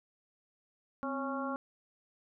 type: harmonic tone with a mistuned harmonic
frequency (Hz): 275.7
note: C#4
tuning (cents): -9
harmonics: 1 / 2 / 3 / 4 / 5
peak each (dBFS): -37 / -40 / -43 / -40 / -42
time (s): 1.03-1.56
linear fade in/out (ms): 0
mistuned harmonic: 1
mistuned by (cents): -90
effects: none